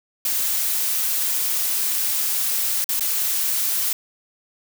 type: noise with dropouts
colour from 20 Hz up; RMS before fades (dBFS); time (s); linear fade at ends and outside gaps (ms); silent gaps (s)
blue; -22; 0.25-3.93; 2; 2.843-2.89 / 2.996-3.007
effects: none